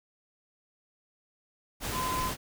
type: tone in noise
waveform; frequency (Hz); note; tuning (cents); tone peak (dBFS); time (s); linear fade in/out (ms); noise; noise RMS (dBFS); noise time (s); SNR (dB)
sine; 1022; C6; -41; -30; 1.92-2.32; 50; pink; -34; 1.8-2.37; +1
effects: none